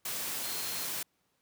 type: tone in noise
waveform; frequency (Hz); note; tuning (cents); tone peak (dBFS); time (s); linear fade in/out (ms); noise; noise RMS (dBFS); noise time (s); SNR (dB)
sine; 4209; C8; +9; -43; 0.43-0.85; 5; white; -36; 0.05-1.03; -10
effects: pink hiss -75 dBFS RMS until 1.41 s + high-pass 100 Hz 12 dB/octave

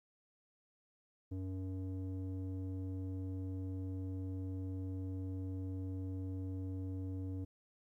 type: tone with low-pass filter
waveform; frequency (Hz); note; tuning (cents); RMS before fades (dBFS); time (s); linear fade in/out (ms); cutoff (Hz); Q
square; 94; F#2; +28; -41; 1.31-7.45; 10; 350; 1.9
effects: 13-bit

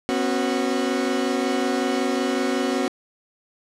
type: chord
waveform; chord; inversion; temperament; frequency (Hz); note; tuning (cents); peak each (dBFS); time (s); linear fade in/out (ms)
30% pulse; B suspended second; none; equal with one note detuned; 246.9 / 272.3 / 370; B3 / C#4 / F#4; 0 / -31 / 0; -23 / -22 / -23; 0.09-2.88; 0
effects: low-pass 8000 Hz 12 dB/octave

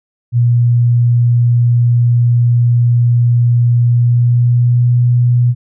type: tone with pitch glide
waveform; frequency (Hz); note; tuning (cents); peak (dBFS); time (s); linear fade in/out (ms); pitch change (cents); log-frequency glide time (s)
sine; 120 to 121.89; B2 to B2; -49 to -22; -7; 0.32-5.55; 50; +27; 3.86-4.93
effects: none

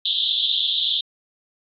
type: band-pass noise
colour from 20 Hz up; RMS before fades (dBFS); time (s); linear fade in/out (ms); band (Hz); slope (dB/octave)
white; -22; 0.05-1.01; 5; 3200 to 3800; 96
effects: AAC 64 kbps

